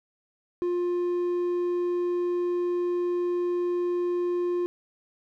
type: tone with hard clipping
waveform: sine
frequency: 352.7 Hz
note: F4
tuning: 17 cents sharp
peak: -25 dBFS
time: 0.62-4.66 s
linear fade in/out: 0 ms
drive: 3 dB
effects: none